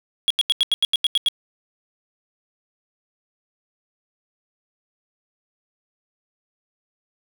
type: tone bursts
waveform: triangle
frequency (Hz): 3322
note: G#7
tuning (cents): 0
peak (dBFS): -13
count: 10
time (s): 0.28-1.285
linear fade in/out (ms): 0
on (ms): 24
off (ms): 85
effects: 9-bit